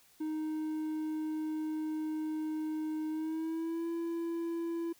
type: tone with pitch glide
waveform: triangle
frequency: 311.1 to 335.4 Hz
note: D#4 to E4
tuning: 0 to +30 cents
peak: -31 dBFS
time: 0.2-4.93 s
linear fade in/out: 10 ms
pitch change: +130 cents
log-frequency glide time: 3.09-3.88 s
effects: white hiss -64 dBFS RMS until 4.99 s